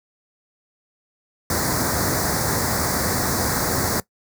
pink band-stop noise, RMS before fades -21 dBFS, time 1.5-4 s, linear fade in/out 2 ms, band 2000 to 4300 Hz, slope 48 dB/octave, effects noise-tail reverb RT60 0.1 s tail -20 dB re dry + high-pass 80 Hz 12 dB/octave

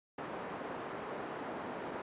pink band-pass noise, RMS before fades -42 dBFS, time 0.18-2.02 s, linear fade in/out 5 ms, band 280 to 1300 Hz, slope 12 dB/octave, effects resampled to 8000 Hz

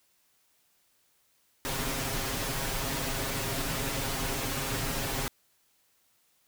pink noise with comb filter, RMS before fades -32 dBFS, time 1.65-5.28 s, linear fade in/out 0 ms, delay 7.4 ms, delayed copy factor +0.85, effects white hiss -69 dBFS RMS until 6.47 s

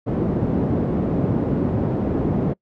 pink band-pass noise, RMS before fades -21 dBFS, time 0.06-2.54 s, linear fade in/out 20 ms, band 120 to 390 Hz, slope 12 dB/octave, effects noise-tail reverb RT60 0.1 s tail -25 dB re dry

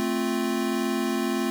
square chord, F major, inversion first, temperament equal, 220 / 261.6 / 349.2 Hz, A3 / C4 / F4, 0 / 0 / 0 cents, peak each -29 dBFS, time 0-1.5 s, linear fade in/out 0 ms, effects none

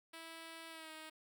5% pulse tone with pitch glide, 327.5 to 314.2 Hz, E4 to D#4, -11 to +17 cents, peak -38 dBFS, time 0.13-1.1 s, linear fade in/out 10 ms, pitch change -72 cents, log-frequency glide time 0.69-0.92 s, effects none

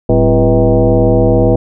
sine tone with frequency modulation, 190 Hz, F#3, 46 cents sharp, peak -6 dBFS, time 0.09-1.56 s, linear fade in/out 5 ms, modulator 149 Hz, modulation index 3, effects none

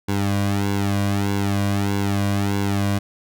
sawtooth tone with flanger, 100 Hz, G2, 35 cents sharp, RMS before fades -21 dBFS, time 0.08-2.99 s, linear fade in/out 10 ms, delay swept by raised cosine 1.6 to 2.32 ms, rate 1.6 Hz, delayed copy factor -0.8, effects none

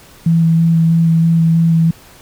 sine tone with vibrato, 164.81 Hz, E3, in tune, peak -8 dBFS, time 0.26-1.91 s, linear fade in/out 5 ms, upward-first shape square, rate 3.1 Hz, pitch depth 10 cents each way, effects pink hiss -42 dBFS RMS until 2.21 s

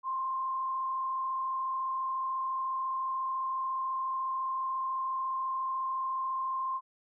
sine tone with frequency modulation, 1053 Hz, C6, 11 cents sharp, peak -30 dBFS, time 0.03-6.81 s, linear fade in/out 50 ms, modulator 34.2 Hz, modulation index 0.48, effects none

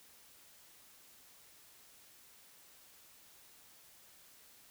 silence, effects white hiss -61 dBFS RMS until 4.7 s

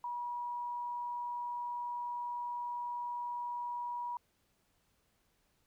sine tone, 965 Hz, B5, 40 cents flat, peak -36 dBFS, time 0.04-4.17 s, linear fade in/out 2 ms, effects pink hiss -75 dBFS RMS until 5.66 s

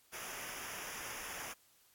pink noise with comb filter, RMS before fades -45 dBFS, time 0.12-1.54 s, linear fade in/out 20 ms, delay 0.24 ms, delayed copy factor -0.85, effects white hiss -68 dBFS RMS until 1.94 s + AAC 64 kbps

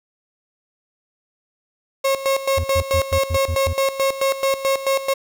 35% pulse tone with tremolo, 542 Hz, C#5, 39 cents flat, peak -14 dBFS, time 2.04-5.14 s, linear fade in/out 10 ms, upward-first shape square, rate 4.6 Hz, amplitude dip 75%
triangle tone bursts, 83.8 Hz, E2, 29 cents sharp, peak -17 dBFS, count 7, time 2.57-3.734 s, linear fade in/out 10 ms, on 72 ms, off 110 ms
effects 8-bit

